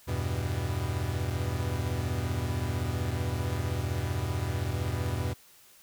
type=chord; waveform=45% pulse; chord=E minor; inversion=none; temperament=equal; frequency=82.41 / 98 / 123.47 Hz; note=E2 / G2 / B2; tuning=0 / 0 / 0 cents; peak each=-33 dBFS; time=0.07-5.34 s; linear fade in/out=20 ms; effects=white hiss -57 dBFS RMS until 5.82 s